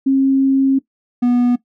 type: tone pair in turn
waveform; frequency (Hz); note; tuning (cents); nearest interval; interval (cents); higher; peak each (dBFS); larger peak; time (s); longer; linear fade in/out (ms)
sine / triangle; 269.4 / 244.2; C#4 / B3; -49 / -19; major second; 170; first; -10 / -9; second; 0.06-0.79 / 1.22-1.56; first; 10
effects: noise-tail reverb RT60 0.1 s tail -17 dB re dry